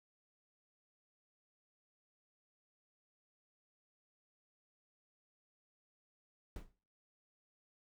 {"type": "noise with exponential decay", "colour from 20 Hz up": "brown", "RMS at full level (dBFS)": -38, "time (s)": [6.56, 6.73], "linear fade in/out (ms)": 2, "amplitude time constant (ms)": 35, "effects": ["noise-tail reverb RT60 0.4 s tail -18 dB re dry"]}